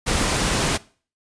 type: noise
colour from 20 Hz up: pink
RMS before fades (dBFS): -21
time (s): 0.06-0.78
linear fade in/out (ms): 20
effects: noise-tail reverb RT60 0.4 s tail -20 dB re dry + resampled to 22050 Hz